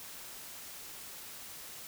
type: silence
effects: white hiss -47 dBFS RMS until 1.87 s